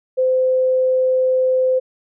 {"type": "tone", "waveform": "sine", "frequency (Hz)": 515, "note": "C5", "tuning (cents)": -28, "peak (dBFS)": -13, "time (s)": [0.17, 1.8], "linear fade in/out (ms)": 20, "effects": []}